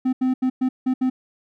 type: tone bursts at uneven times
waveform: triangle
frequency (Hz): 257.4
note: C4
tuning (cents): -28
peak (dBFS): -15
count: 6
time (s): 0.05-0.13 / 0.21-0.34 / 0.42-0.5 / 0.61-0.69 / 0.86-0.94 / 1.01-1.1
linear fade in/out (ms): 10
effects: none